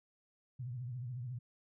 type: tone with vibrato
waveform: sine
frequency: 123.47 Hz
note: B2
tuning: in tune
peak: -39 dBFS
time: 0.59-1.39 s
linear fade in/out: 10 ms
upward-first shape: triangle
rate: 14 Hz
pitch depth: 140 cents each way
effects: none